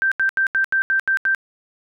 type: tone bursts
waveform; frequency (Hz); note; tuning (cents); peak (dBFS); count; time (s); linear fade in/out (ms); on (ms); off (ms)
sine; 1566; G6; -2; -15; 8; 0.02-1.348; 0; 96; 80
effects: none